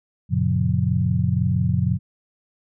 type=chord; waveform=sine; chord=Gb major seventh; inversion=none; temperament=equal with one note detuned; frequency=92.5 / 116.54 / 138.59 / 178.49 Hz; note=Gb2 / Bb2 / Db3 / F3; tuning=0 / 0 / 0 / +38 cents; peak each=-23 dBFS; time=0.29-1.99 s; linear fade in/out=50 ms; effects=none